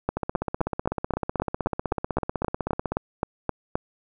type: two click trains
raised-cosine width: 1 ms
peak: -9 / -12 dBFS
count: 15 / 45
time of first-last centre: 0.09-3.755 / 0.17-2.92 s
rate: 3.82 / 16 Hz
effects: none